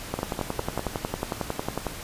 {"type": "two click trains", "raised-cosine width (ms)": 1, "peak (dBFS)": [-14, -12], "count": [4, 20], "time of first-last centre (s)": [[0.19, 0.794], [0.14, 1.867]], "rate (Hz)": [4.97, 11], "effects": ["pink hiss -38 dBFS RMS until 2.03 s", "resampled to 32000 Hz"]}